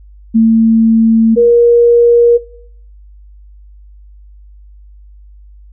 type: tone pair in turn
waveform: sine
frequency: 225.1 / 473.7 Hz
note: A3 / A#4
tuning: +40 / +28 cents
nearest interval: octave + minor second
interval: 1288 cents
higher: second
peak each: -4 dBFS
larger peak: neither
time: 0.34-1.36 / 1.36-2.38 s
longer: neither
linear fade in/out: 20 ms
effects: noise-tail reverb RT60 0.6 s tail -19 dB re dry + added 50 Hz sine -35 dBFS peak until 5.72 s

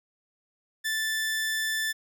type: tone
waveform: sawtooth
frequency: 1760 Hz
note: A6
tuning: in tune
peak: -23 dBFS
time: 0.84-1.93 s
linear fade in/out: 20 ms
effects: none

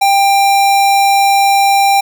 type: tone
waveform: square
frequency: 792 Hz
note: G5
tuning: 18 cents sharp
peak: -8 dBFS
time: 0.01-2.01 s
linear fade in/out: 10 ms
effects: none

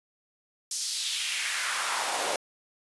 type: noise with high-pass filter sweep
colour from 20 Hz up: pink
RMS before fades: -30 dBFS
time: 0.71-2.36 s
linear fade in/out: 2 ms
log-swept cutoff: 6100 to 520 Hz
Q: 2
effects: resampled to 24000 Hz

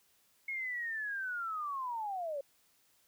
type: linear sweep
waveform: sine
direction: down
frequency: 2181 to 539 Hz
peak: -35 dBFS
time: 0.48-2.41 s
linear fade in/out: 5 ms
effects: white hiss -70 dBFS RMS until 3.07 s

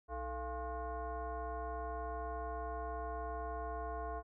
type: tone with frequency modulation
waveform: sine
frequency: 314.7 Hz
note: D#4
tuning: 20 cents sharp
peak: -38 dBFS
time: 0.08-4.23 s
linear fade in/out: 50 ms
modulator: 378 Hz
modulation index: 2.1
effects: none

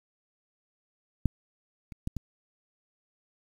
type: clicks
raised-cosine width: 5 ms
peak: -11 / -30 / -18 / -21 dBFS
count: 4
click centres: 1.257 / 1.922 / 2.074 / 2.167 s
effects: 8-bit

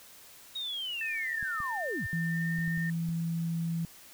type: linear sweep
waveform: sine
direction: down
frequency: 3800 to 62.4 Hz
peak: -33 dBFS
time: 0.55-2.07 s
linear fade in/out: 10 ms
type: tone with pitch glide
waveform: sine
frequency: 1800 to 1818.8 Hz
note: A6 to A#6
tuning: +39 to -43 cents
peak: -34 dBFS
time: 1.01-2.9 s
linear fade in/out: 2 ms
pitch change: +18 cents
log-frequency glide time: 2.27-2.55 s
type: clicks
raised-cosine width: 5 ms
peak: -33 dBFS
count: 6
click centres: 1.428 / 1.603 / 2.586 / 2.679 / 2.777 / 3.089 s
type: tone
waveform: sine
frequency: 166.3 Hz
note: E3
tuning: 16 cents sharp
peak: -29 dBFS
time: 2.13-3.85 s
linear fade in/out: 0 ms
effects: white hiss -53 dBFS RMS until 4.13 s

